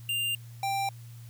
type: tone pair in turn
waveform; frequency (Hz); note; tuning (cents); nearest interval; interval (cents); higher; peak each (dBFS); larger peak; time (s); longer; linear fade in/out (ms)
square; 2794 / 787.7; F7 / G5; 0 / +8; octave + minor seventh; 2192; first; -28; neither; 0.09-0.35 / 0.63-0.89; neither; 2
effects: added 117 Hz sine -43 dBFS peak until 1.29 s + white hiss -58 dBFS RMS until 1.29 s